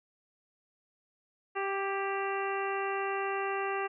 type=harmonic tone with a mistuned harmonic; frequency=392 Hz; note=G4; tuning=in tune; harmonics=1 / 2 / 3 / 4 / 5 / 6 / 7; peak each=-34 / -36 / -37 / -41 / -41 / -46 / -42 dBFS; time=1.55-3.88 s; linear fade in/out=20 ms; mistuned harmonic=4; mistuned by=+22 cents; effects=none